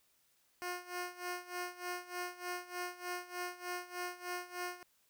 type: tone with tremolo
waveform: 10% pulse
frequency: 357 Hz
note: F4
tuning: 38 cents sharp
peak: -29 dBFS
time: 0.62-4.83 s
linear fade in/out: 0 ms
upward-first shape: sine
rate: 3.3 Hz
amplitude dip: 85%
effects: white hiss -73 dBFS RMS until 5.09 s